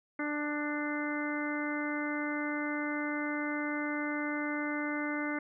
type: harmonic tone with a mistuned harmonic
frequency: 296.1 Hz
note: D4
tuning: 14 cents sharp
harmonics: 1 / 2 / 3 / 4 / 5 / 6 / 7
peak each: -34 / -41 / -44 / -43 / -40 / -44 / -39 dBFS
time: 0.19-5.39 s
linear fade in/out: 5 ms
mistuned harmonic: 3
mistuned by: -16 cents
effects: none